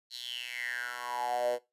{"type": "tone with high-pass filter sweep", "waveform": "10% pulse", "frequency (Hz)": 122.3, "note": "B2", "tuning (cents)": -16, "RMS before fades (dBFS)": -35, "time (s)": [0.1, 1.59], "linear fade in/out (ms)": 50, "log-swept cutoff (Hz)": [4200, 510], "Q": 8.3, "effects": ["noise-tail reverb RT60 0.2 s tail -18 dB re dry", "resampled to 32000 Hz"]}